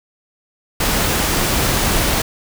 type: noise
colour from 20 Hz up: pink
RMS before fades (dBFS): -17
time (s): 0.8-2.22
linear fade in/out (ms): 5
effects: none